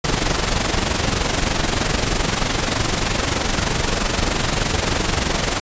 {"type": "noise with amplitude modulation", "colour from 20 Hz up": "pink", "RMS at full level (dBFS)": -17, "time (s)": [0.04, 5.6], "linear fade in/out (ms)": 5, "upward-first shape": "sine", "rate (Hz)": 23.2, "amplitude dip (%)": 60, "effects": ["resampled to 16000 Hz"]}